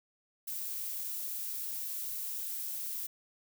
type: noise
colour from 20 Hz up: violet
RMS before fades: -38 dBFS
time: 0.47-3.07 s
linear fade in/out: 10 ms
effects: none